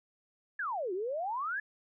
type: exponential two-way sweep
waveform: sine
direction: down then up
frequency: 1750 to 349.2 to 1750 Hz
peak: -32 dBFS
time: 0.59-1.6 s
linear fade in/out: 5 ms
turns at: 0.93 s
effects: none